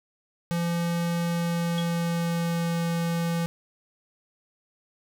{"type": "tone with pitch glide", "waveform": "square", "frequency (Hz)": [170.6, 168.64], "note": ["F3", "E3"], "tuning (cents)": [-40, 40], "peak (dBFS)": -25, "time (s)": [0.51, 3.46], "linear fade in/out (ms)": 0, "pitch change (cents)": -20, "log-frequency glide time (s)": [1.22, 2.86]}
{"type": "tone with exponential decay", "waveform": "sine", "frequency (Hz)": 3322, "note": "G#7", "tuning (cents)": 0, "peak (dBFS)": -28, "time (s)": [1.78, 1.91], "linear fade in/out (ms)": 1, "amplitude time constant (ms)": 27}
{"effects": []}